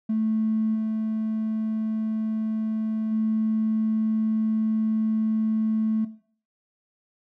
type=tone with level steps; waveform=triangle; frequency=219.2 Hz; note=A3; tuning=6 cents flat; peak=-18 / -22 / -18 dBFS; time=0.09-6.05 s; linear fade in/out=10 ms; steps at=0.74 / 3.11 s; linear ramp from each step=20 ms; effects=noise-tail reverb RT60 0.5 s tail -19 dB re dry + tanh soft clip ceiling -18 dBFS